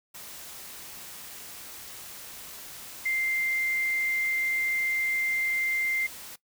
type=tone in noise; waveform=sine; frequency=2093 Hz; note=C7; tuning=in tune; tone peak=-25 dBFS; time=3.05-6.07 s; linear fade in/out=10 ms; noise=white; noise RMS=-43 dBFS; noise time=0.14-6.36 s; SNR=+15 dB; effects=noise-tail reverb RT60 0.1 s tail -19 dB re dry